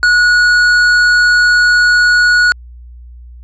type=tone with hard clipping; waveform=triangle; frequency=1458 Hz; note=F#6; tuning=26 cents flat; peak=-8 dBFS; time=0.03-2.52 s; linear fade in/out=0 ms; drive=13 dB; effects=added 60 Hz sine -31 dBFS peak until 3.43 s + low-pass 7000 Hz 12 dB/octave